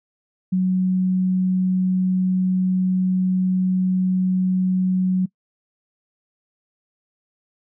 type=tone; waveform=sine; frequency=185.2 Hz; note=F#3; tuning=2 cents sharp; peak=-16 dBFS; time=0.52-5.26 s; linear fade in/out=10 ms; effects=noise-tail reverb RT60 0.1 s tail -23 dB re dry